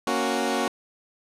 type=chord; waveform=15% pulse; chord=F# major; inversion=first; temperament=equal; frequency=233.1 / 277.2 / 370 Hz; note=A#3 / C#4 / F#4; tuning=0 / 0 / 0 cents; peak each=-21 dBFS; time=0.07-0.68 s; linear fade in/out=2 ms; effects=low-pass 10000 Hz 12 dB/octave